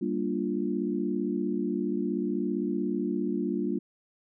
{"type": "chord", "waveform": "sine", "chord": "G minor seventh", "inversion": "none", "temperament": "equal", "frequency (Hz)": [196, 233.1, 293.7, 349.2], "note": ["G3", "Bb3", "D4", "F4"], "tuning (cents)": [0, 0, 0, 0], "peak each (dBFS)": -32, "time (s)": [0.01, 3.79], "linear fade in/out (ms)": 10, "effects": []}